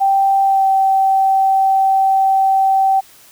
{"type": "tone with pitch glide", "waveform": "sine", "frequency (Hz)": [782, 773], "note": ["G5", "G5"], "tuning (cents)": [-4, -24], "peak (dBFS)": -10, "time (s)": [0, 3.01], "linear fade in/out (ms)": 20, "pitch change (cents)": -20, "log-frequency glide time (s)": [0.44, 0.67], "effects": ["white hiss -45 dBFS RMS until 3.31 s"]}